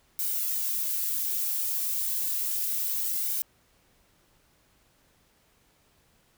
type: noise with flanger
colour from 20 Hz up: violet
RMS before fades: -29 dBFS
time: 0.19-3.42 s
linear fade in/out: 0 ms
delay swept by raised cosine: 1.3 to 4.1 ms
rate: 0.31 Hz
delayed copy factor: +0.5
effects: pink hiss -65 dBFS RMS until 6.37 s